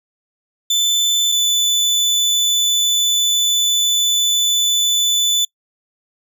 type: tone pair in turn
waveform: 30% pulse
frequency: 3520 / 3494 Hz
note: A7 / A7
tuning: 0 / -13 cents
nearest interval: unison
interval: 13 cents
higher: first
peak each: -11 dBFS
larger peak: neither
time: 0.7-1.32 / 1.32-5.45 s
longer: second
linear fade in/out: 5 ms
effects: noise-tail reverb RT60 0.1 s tail -26 dB re dry